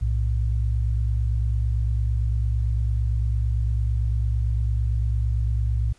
sine tone pair together, 61.11 / 110 Hz, B1 / A2, -18 / 0 cents, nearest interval minor seventh, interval 1018 cents, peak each -21 / -25 dBFS, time 0.01-5.93 s, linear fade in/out 10 ms, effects pink hiss -58 dBFS RMS until 5.98 s + resampled to 24000 Hz

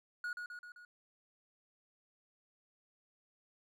triangle tone with echo, 1449 Hz, F#6, 37 cents flat, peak -35 dBFS, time 0.24-0.33 s, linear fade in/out 2 ms, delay 130 ms, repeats 4, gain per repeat -4 dB, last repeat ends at 0.85 s, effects none

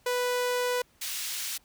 sawtooth tone, 493.9 Hz, B4, in tune, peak -22 dBFS, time 0.06-0.82 s, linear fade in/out 5 ms
pink high-pass noise, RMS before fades -34 dBFS, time 1.01-1.58 s, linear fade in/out 10 ms, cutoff 2900 Hz, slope 12 dB/octave
effects pink hiss -64 dBFS RMS until 1.64 s

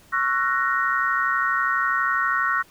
sine chord, F# dominant seventh, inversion second, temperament equal with one note detuned, 1108.7 / 1347.8 / 1480 / 1864.7 Hz, C#6 / E6 / F#6 / A#6, 0 / +38 / 0 / 0 cents, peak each -25 dBFS, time 0.12-2.63 s, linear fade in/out 20 ms, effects pink hiss -53 dBFS RMS until 2.7 s

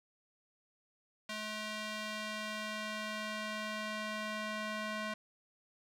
square tone with band-pass filter sweep, 214.3 Hz, A3, 45 cents flat, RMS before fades -40 dBFS, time 1.29-5.14 s, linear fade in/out 5 ms, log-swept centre 3000 to 1800 Hz, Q 0.73, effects none

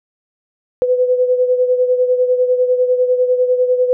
sine beating tone pair, 500 / 510 Hz, B4 / C5, +21 / -44 cents, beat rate 10 Hz, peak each -12 / -19 dBFS, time 0.82-3.93 s, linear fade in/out 0 ms, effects none

